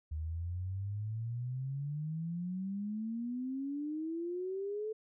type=exponential sweep; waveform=sine; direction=up; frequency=75.8 to 440 Hz; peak=-35 dBFS; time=0.11-4.93 s; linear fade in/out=10 ms; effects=none